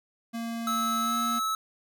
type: tone with pitch glide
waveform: square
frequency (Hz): 230.7 to 235.5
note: A#3 to A#3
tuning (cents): -18 to +18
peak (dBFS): -32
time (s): 0.33-1.4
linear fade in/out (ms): 20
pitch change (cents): +36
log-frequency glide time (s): 1-1.15
type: tone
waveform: square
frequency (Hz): 1300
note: E6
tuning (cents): -24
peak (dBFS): -27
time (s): 0.67-1.55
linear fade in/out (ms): 2
effects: none